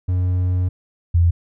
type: tone pair in turn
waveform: triangle / sine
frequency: 90.8 / 85.45 Hz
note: F#2 / F2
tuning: -32 / -37 cents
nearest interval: minor second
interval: 105 cents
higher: first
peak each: -14 / -11 dBFS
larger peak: second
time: 0.08-0.69 / 1.14-1.31 s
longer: first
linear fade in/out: 10 ms
effects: none

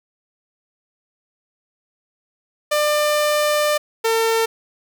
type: tone pair in turn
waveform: sawtooth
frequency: 597 / 451.9 Hz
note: D5 / A4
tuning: +28 / +46 cents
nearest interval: perfect fourth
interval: 482 cents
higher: first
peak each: -12 dBFS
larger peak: neither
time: 2.71-3.78 / 4.04-4.46 s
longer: first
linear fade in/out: 10 ms
effects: none

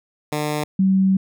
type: tone pair in turn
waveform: 10% pulse / sine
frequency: 150 / 191.1 Hz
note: D3 / G3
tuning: +37 / -44 cents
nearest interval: major third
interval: 419 cents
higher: second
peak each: -13 dBFS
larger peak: neither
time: 0.32-0.64 / 0.79-1.17 s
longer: second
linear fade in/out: 5 ms
effects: none

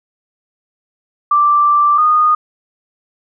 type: tone pair in turn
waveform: sine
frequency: 1174.7 / 1230.3 Hz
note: D6 / D#6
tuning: 0 / -20 cents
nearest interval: minor second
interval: 80 cents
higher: second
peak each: -8 dBFS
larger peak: neither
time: 1.31-1.98 / 1.98-2.35 s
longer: first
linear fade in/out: 5 ms
effects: none

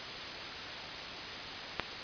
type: click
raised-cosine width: 0.3 ms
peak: -13 dBFS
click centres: 1.797 s
effects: white hiss -40 dBFS RMS until 2.03 s + resampled to 11025 Hz

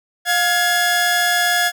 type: tone pair together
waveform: sawtooth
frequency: 707 / 1684.4 Hz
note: F5 / G#6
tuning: +21 / +24 cents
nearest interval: octave + minor third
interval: 1503 cents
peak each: -15 / -13 dBFS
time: 0.25-1.72 s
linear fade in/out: 50 ms
effects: none

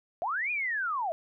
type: linear two-way sweep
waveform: sine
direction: up then down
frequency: 619 to 2489 to 619 Hz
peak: -28 dBFS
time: 0.22-1.12 s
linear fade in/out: 0 ms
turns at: 0.51 s
effects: none

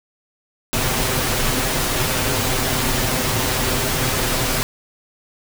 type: noise with comb filter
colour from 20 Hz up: pink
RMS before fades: -20 dBFS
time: 0.73-4.63 s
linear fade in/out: 0 ms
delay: 7.8 ms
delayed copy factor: +0.6
effects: none

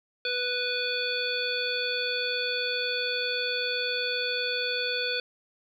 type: harmonic tone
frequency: 493.9 Hz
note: B4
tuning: in tune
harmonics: 1 / 3 / 5 / 7 / 9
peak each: -33 / -33 / -33 / -33 / -33 dBFS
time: 0.25-5.2 s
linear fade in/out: 2 ms
effects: 10-bit

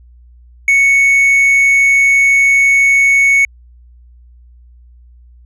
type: tone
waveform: triangle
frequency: 2217 Hz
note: C#7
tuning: in tune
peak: -5 dBFS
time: 0.68-3.45 s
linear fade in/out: 2 ms
effects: added 60 Hz sine -39 dBFS peak until 5.45 s + resampled to 32000 Hz

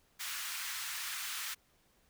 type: high-pass noise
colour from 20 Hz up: pink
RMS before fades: -40 dBFS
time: 0.19-1.55 s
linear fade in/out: 20 ms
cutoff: 1300 Hz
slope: 24 dB/octave
effects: pink hiss -70 dBFS RMS until 2.09 s

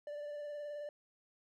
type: tone with vibrato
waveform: triangle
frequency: 587.3 Hz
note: D5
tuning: in tune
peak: -39 dBFS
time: 0.07-0.89 s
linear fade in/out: 2 ms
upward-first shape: sine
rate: 19 Hz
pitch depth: 22 cents each way
effects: none

